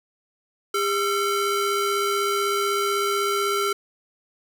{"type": "ring-modulated tone", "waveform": "40% pulse", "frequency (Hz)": 880, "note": "A5", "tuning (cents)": 0, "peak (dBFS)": -17, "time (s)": [0.74, 3.73], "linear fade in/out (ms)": 5, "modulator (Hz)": 478, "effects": []}